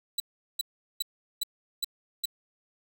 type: tone bursts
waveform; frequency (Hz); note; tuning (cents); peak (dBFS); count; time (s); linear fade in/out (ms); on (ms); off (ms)
sawtooth; 3951; B7; 0; -23; 6; 0.18-2.256; 5; 21; 390
effects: none